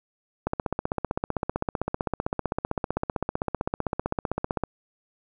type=click train; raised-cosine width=1 ms; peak=-11 dBFS; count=66; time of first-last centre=0.47-4.637 s; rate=15.6 Hz; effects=none